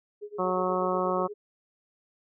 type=tone with tremolo; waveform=sine; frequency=415.3 Hz; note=G#4; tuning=in tune; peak=-34 dBFS; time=0.21-1.34 s; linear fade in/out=20 ms; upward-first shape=sine; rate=8.3 Hz; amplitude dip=95%
type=harmonic tone; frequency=183.6 Hz; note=F#3; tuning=13 cents flat; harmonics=1 / 2 / 3 / 4 / 5 / 6 / 7; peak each=-34 / -30 / -30 / -34 / -36 / -31 / -35 dBFS; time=0.38-1.28 s; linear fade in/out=20 ms
effects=none